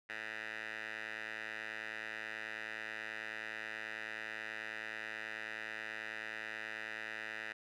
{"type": "tone with band-pass filter", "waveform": "10% pulse", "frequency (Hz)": 109.3, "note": "A2", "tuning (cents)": -11, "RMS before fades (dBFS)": -44, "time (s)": [0.09, 7.53], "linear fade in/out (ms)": 10, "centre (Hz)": 2000, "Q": 4.7, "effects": []}